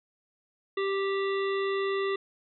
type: harmonic tone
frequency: 392 Hz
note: G4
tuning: in tune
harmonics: 1 / 3 / 5 / 7 / 9 / 10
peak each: -27 / -35 / -37 / -43 / -43 / -49 dBFS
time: 0.77-2.16 s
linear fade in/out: 5 ms
effects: none